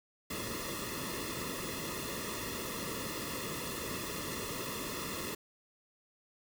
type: noise with comb filter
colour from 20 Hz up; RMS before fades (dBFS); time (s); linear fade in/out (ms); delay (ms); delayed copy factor
pink; -39; 0.3-5.35; 5; 1.3; -0.95
effects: none